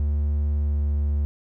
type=tone with pitch glide; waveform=triangle; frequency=73.42 to 72.79 Hz; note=D2 to D2; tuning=0 to -15 cents; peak=-18 dBFS; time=0-1.25 s; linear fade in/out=0 ms; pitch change=-15 cents; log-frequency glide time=0.55-0.83 s; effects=none